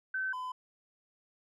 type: tone pair in turn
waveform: sine / triangle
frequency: 1534 / 1012.4 Hz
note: G6 / B5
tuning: -38 / +43 cents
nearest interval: perfect fifth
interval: 719 cents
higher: first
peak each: -31 / -34 dBFS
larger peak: first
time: 0.14-0.33 / 0.33-0.52 s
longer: neither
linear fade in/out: 5 ms
effects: none